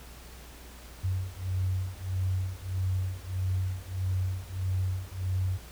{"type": "beating tone pair", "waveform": "sine", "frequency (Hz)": [92.5, 94.1], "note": ["F#2", "F#2"], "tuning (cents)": [0, 30], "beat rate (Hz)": 1.6, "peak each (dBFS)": -31, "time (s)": [1.03, 5.58], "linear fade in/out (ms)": 20, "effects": ["added 60 Hz sine -47 dBFS peak until 5.71 s", "pink hiss -50 dBFS RMS until 5.71 s"]}